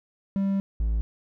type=tone pair in turn; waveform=triangle; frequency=196 / 55 Hz; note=G3 / A1; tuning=0 / 0 cents; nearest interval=octave + minor seventh; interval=2200 cents; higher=first; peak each=-20 dBFS; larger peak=neither; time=0.36-0.6 / 0.8-1.01 s; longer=first; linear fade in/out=0 ms; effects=none